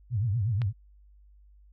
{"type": "tone with vibrato", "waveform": "sine", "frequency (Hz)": 108.6, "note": "A2", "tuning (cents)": -22, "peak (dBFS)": -24, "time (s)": [0.1, 0.73], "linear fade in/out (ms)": 50, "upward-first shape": "triangle", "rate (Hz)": 8.3, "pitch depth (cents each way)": 290}
{"type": "click", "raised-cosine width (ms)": 0.3, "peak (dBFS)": -23, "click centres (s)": 0.618}
{"effects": ["added 50 Hz sine -53 dBFS peak until 1.72 s"]}